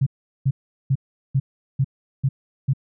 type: tone bursts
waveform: sine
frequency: 134.7 Hz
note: C#3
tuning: 49 cents flat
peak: -15 dBFS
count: 7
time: 0.01-2.735 s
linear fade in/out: 10 ms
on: 55 ms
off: 390 ms
effects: none